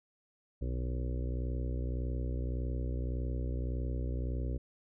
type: harmonic tone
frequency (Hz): 61.74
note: B1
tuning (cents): 0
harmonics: 1 / 2 / 4 / 5 / 6 / 7 / 8 / 9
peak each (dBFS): -33 / -39 / -45 / -47 / -49 / -50 / -51 / -52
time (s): 0.61-4.58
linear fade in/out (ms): 10
effects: none